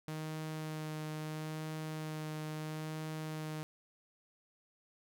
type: tone with vibrato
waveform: sawtooth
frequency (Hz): 155.56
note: D#3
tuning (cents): 0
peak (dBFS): -35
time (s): 0.08-3.63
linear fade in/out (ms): 0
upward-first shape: sine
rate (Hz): 0.75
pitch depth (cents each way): 12
effects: none